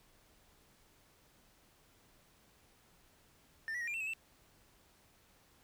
triangle tone with pitch steps, 1795 / 1942 / 1872 / 2396 / 2691 / 2562 / 2668 Hz, A6 / B6 / A#6 / D7 / E7 / E7 / E7, +34 / -30 / +7 / +34 / +35 / -50 / +20 cents, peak -35 dBFS, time 3.68-4.135 s, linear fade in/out 0 ms, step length 65 ms, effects pink hiss -67 dBFS RMS until 5.63 s

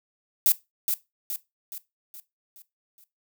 violet noise with echo, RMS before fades -19 dBFS, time 0.46-0.52 s, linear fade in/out 0 ms, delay 420 ms, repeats 6, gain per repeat -6 dB, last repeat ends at 3.04 s, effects noise-tail reverb RT60 0.2 s tail -17 dB re dry

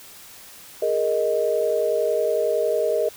sine chord, Ab suspended second, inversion none, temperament equal, 415.3 / 466.2 / 622.3 Hz, Ab4 / Bb4 / Eb5, 0 / 0 / 0 cents, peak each -25 / -23 / -22 dBFS, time 0.82-3.09 s, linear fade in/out 5 ms, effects white hiss -44 dBFS RMS until 3.16 s

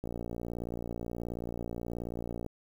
click train, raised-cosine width 2 ms, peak -24 dBFS, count 143, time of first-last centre 0.04-2.463 s, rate 58.6 Hz, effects 9-bit

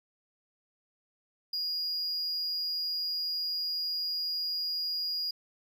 triangle tone, 4866 Hz, D#8, 39 cents flat, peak -29 dBFS, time 1.53-5.31 s, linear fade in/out 5 ms, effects none

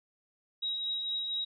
sine tone with tremolo, 3822 Hz, A#7, 43 cents sharp, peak -30 dBFS, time 0.62-1.45 s, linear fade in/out 10 ms, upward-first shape sine, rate 4.3 Hz, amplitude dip 30%, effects none

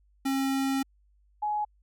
square / sine tone pair in turn, 270.1 / 840.4 Hz, C#4 / G#5, -45 / +20 cents, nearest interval octave + minor sixth, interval 1965 cents, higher second, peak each -26 dBFS, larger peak neither, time 0.25-0.83 / 1.42-1.65 s, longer first, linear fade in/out 10 ms, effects added 50 Hz sine -61 dBFS peak until 1.82 s

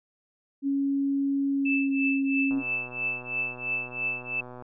sine tone with pitch glide, 277.2 to 272.8 Hz, C#4 to C#4, 0 to -28 cents, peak -23 dBFS, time 0.62-2.63 s, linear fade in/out 50 ms, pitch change -28 cents, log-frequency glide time 1.51-1.99 s
sine tone with tremolo, 2637 Hz, E7, in tune, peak -24 dBFS, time 1.65-4.41 s, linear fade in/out 10 ms, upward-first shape triangle, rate 3 Hz, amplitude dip 100%
click train, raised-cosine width 1 ms, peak -29 dBFS, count 263, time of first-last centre 2.51-4.623 s, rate 124 Hz
effects none

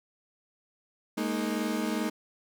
35% pulse chord, Ab suspended second, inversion none, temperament equal with one note detuned, 210.7 / 233.1 / 311.1 Hz, Ab3 / Bb3 / Eb4, +25 / 0 / 0 cents, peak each -31 dBFS, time 1.17-2.1 s, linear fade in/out 10 ms, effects none

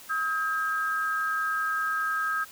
sine tone pair together, 1274.8 / 1605 Hz, D#6 / G6, +42 / +40 cents, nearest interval major third, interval 398 cents, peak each -28 dBFS, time 0.09-2.45 s, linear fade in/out 20 ms, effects white hiss -48 dBFS RMS until 2.51 s

